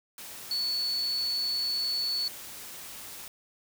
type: tone in noise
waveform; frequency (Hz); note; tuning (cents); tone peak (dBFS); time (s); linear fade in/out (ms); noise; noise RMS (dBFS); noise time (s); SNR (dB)
sine; 4435; C#8; 0; -27; 0.51-2.28; 2; white; -43; 0.18-3.28; +13
effects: none